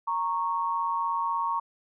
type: tone pair together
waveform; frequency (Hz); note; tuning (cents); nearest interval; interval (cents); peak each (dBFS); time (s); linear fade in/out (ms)
sine; 928 / 1104.3; A#5 / C#6; -8 / -7; minor third; 301; -28; 0.07-1.6; 10
effects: none